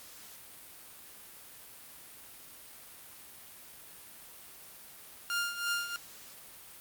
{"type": "tone with tremolo", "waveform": "sawtooth", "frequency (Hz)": 1403, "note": "F6", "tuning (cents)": 8, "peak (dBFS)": -25, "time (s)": [5.3, 5.96], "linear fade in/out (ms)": 0, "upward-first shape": "triangle", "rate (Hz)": 3, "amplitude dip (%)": 75, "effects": ["white hiss -51 dBFS RMS until 6.8 s", "Opus 48 kbps"]}